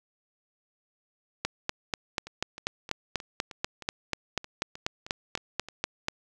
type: two click trains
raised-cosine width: 0.2 ms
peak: -24 / -10 dBFS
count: 12 / 20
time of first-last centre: 2.27-5.686 / 1.45-6.084 s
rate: 3.22 / 4.1 Hz
effects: none